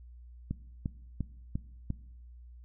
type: click train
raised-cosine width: 5 ms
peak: -20 dBFS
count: 5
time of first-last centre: 0.51-1.904 s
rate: 2.87 Hz
effects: noise-tail reverb RT60 0.9 s tail -20 dB re dry + added 60 Hz sine -48 dBFS peak until 2.64 s